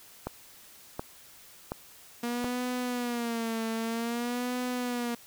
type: click train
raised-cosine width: 1 ms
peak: -18 dBFS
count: 4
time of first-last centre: 0.27-2.444 s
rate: 1.38 Hz
type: tone with vibrato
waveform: sawtooth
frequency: 236.8 Hz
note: A#3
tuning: 27 cents sharp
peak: -26 dBFS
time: 2.23-5.15 s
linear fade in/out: 5 ms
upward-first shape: sine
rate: 0.52 Hz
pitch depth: 89 cents each way
effects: white hiss -53 dBFS RMS until 5.26 s